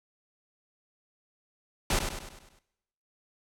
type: noise with echo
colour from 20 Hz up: pink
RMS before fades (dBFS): -26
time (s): 1.9-1.99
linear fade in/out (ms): 2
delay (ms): 100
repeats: 6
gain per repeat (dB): -6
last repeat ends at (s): 2.59
effects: noise-tail reverb RT60 0.9 s tail -19 dB re dry + low-pass 11000 Hz 12 dB/octave